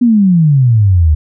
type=exponential sweep; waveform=sine; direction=down; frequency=250 to 73.4 Hz; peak=-5 dBFS; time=0.01-1.15 s; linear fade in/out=10 ms; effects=none